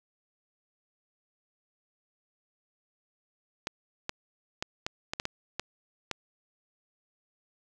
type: clicks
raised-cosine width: 0.2 ms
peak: -14 dBFS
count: 9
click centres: 3.671 / 4.094 / 4.625 / 4.865 / 5.135 / 5.199 / 5.254 / 5.596 / 6.113 s
effects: none